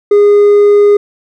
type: tone with hard clipping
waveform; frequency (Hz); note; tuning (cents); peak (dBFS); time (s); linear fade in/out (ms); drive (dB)
sine; 410.6; G#4; -20; -4; 0.11-0.97; 5; 2
effects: none